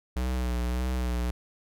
square tone with vibrato, 61.74 Hz, B1, in tune, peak -27 dBFS, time 0.16-1.31 s, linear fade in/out 5 ms, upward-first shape sine, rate 1.7 Hz, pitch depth 45 cents each way, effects none

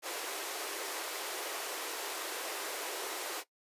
pink high-pass noise, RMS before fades -39 dBFS, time 0.02-3.44 s, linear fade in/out 50 ms, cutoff 340 Hz, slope 48 dB/octave, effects noise-tail reverb RT60 0.1 s tail -17 dB re dry + resampled to 32000 Hz

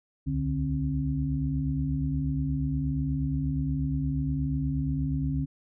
sine tone cluster, 66.6 / 75 / 146 / 267.4 Hz, C2 / D2 / D3 / C4, +31 / +37 / -10 / +38 cents, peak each -33 / -36 / -28 / -31 dBFS, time 0.26-5.46 s, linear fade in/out 20 ms, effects none

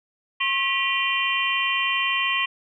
sine tone cluster, 1081 / 1951 / 2404 / 2764 / 3094 Hz, C#6 / B6 / D7 / F7 / G7, -44 / -22 / +40 / -19 / -23 cents, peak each -27 dBFS, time 0.4-2.46 s, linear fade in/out 10 ms, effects none

